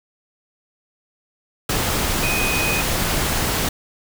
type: tone in noise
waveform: sine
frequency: 2500 Hz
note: D#7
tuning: 8 cents sharp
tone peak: -22 dBFS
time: 2.23-2.81 s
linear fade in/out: 5 ms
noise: pink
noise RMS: -21 dBFS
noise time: 1.69-3.69 s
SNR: -4 dB
effects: none